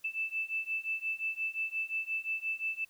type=beating tone pair; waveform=sine; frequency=2637 / 2642.7 Hz; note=E7 / E7; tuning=0 / +4 cents; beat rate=5.7 Hz; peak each=-36 / -35 dBFS; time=0.04-2.85 s; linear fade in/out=10 ms; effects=white hiss -65 dBFS RMS until 2.89 s